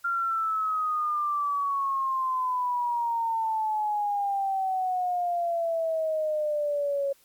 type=exponential sweep; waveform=sine; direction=down; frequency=1391 to 552 Hz; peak=-24 dBFS; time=0.04-7.13 s; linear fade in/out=10 ms; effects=white hiss -61 dBFS RMS until 7.24 s + MP3 96 kbps